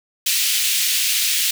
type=high-pass noise; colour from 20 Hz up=pink; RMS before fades=-19 dBFS; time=0.26-1.51 s; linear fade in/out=5 ms; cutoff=2500 Hz; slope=24 dB/octave; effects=none